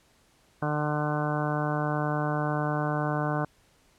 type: harmonic tone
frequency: 149.7 Hz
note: D3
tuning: 33 cents sharp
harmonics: 1 / 2 / 3 / 4 / 5 / 6 / 7 / 8 / 9 / 10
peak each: -29 / -33 / -37 / -34 / -34 / -40 / -36 / -39 / -42 / -37 dBFS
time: 0.62-3.45 s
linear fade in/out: 5 ms
effects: pink hiss -63 dBFS RMS until 3.98 s + low-pass 11000 Hz 12 dB/octave